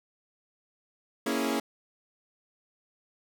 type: chord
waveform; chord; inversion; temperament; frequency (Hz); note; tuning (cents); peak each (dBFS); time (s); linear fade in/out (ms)
sawtooth; A# half-diminished seventh; none; equal; 233.1 / 277.2 / 329.6 / 415.3; A#3 / C#4 / E4 / G#4; 0 / 0 / 0 / 0; -28 / -27 / -30 / -30; 1.26-1.6; 5
effects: none